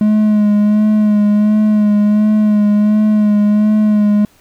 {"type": "tone with vibrato", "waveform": "triangle", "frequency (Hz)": 210.5, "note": "G#3", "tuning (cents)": 24, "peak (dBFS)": -6, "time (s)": [0.01, 4.25], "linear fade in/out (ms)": 2, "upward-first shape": "sine", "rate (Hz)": 1.4, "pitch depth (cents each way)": 26, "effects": ["pink hiss -50 dBFS RMS until 4.4 s"]}